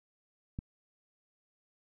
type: click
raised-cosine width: 5 ms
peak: -24 dBFS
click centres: 0.589 s
effects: none